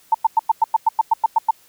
sine tone bursts, 896 Hz, A5, 31 cents sharp, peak -10 dBFS, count 12, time 0.12-1.509 s, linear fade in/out 5 ms, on 25 ms, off 99 ms, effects white hiss -53 dBFS RMS until 1.68 s

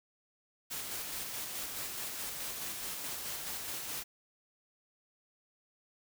white noise with tremolo, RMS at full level -39 dBFS, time 0.7-4.04 s, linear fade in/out 20 ms, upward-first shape square, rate 4.7 Hz, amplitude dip 25%, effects none

